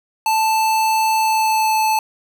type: tone with pitch glide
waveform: square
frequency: 880 to 872.4 Hz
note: A5 to A5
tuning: 0 to -15 cents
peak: -15 dBFS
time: 0.26-1.99 s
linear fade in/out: 2 ms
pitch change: -15 cents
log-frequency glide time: 1.17-1.78 s
effects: none

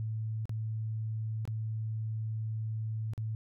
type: tone with dropouts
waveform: sine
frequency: 110 Hz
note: A2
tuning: in tune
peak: -32 dBFS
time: 0-3.35 s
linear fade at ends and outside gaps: 0 ms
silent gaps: 0.455-0.494 / 1.453-1.476 / 3.135-3.178 s
effects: none

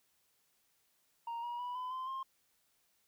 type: tone with pitch steps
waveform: sine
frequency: 932.3 / 956.9 / 982 / 1007.9 / 1034.5 / 1061.7 Hz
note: A#5 / A#5 / B5 / B5 / C6 / C6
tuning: 0 / +45 / -10 / +35 / -20 / +25 cents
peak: -35 dBFS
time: 1.27-2.23 s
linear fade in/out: 5 ms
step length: 160 ms
effects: tanh soft clip ceiling -37 dBFS + white hiss -75 dBFS RMS until 3.07 s

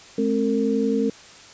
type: tone cluster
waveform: sine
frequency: 214.3 / 265.4 / 455.6 Hz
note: A3 / C4 / A#4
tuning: -45 / +25 / -40 cents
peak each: -23 dBFS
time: 0.18-1.1 s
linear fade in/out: 5 ms
effects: white hiss -45 dBFS RMS until 1.53 s + resampled to 16000 Hz

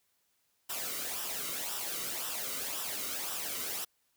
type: noise with flanger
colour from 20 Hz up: white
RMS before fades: -37 dBFS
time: 0.69-3.85 s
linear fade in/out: 10 ms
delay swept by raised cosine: 0.45 to 1.2 ms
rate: 1.9 Hz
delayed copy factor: -0.6
effects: white hiss -75 dBFS RMS until 4.16 s

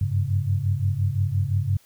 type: tone cluster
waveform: sine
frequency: 94.7 / 100.5 / 137 Hz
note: F#2 / G2 / C#3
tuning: +41 / +44 / -20 cents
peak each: -25 / -23 / -27 dBFS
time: 0.01-1.77 s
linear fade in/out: 5 ms
effects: white hiss -58 dBFS RMS until 1.85 s

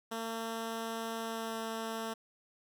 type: tone with pitch glide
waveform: 10% pulse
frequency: 226.6 to 224.5 Hz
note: A#3 to A3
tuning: -49 to +35 cents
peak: -28 dBFS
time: 0.11-2.14 s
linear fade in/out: 10 ms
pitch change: -16 cents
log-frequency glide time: 1.17-1.68 s
effects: none

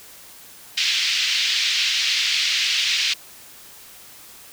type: band-pass noise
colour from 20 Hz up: pink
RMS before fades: -21 dBFS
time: 0.77-3.14 s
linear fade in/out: 10 ms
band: 2400 to 5100 Hz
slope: 24 dB/octave
effects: white hiss -44 dBFS RMS until 4.52 s

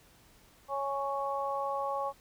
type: harmonic tone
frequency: 277.2 Hz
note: C#4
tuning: in tune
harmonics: 2 / 3 / 4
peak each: -35 / -35 / -35 dBFS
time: 0.68-2.13 s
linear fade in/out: 50 ms
effects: pink hiss -61 dBFS RMS until 2.2 s

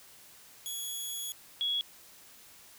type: tone pair in turn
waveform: 10% pulse / sine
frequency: 3359 / 3346 Hz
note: G#7 / G#7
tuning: +19 / +12 cents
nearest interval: unison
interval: 7 cents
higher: first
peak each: -28 dBFS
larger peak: neither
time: 0.66-1.32 / 1.61-1.81 s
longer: first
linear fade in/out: 0 ms
effects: white hiss -55 dBFS RMS until 2.78 s

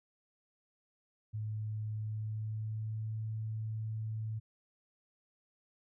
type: tone with pitch glide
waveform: sine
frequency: 107.7 to 109.77 Hz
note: A2 to A2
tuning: -37 to -4 cents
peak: -35 dBFS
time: 1.33-4.4 s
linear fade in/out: 20 ms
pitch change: +33 cents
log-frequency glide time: 1.93-3.18 s
effects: none

